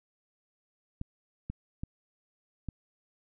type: clicks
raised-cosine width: 5 ms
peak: -23 dBFS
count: 4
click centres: 1.014 / 1.5 / 1.835 / 2.687 s
effects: none